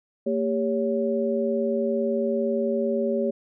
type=tone cluster; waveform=sine; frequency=229.4 / 398.9 / 561 Hz; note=A#3 / G4 / C#5; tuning=-28 / +30 / +21 cents; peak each=-26 dBFS; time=0.26-3.31 s; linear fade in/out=10 ms; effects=none